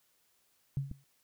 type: tone with exponential decay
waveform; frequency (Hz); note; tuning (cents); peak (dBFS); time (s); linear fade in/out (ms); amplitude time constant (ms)
sine; 137.8; C#3; -10; -27; 0.77-1.04; 0; 58
type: click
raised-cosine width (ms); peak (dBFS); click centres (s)
5; -28; 0.914
effects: white hiss -72 dBFS RMS until 1.23 s